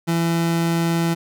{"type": "tone", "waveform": "30% pulse", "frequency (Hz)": 167.4, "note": "E3", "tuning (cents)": 27, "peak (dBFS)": -15, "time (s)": [0.07, 1.15], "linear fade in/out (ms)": 20, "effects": []}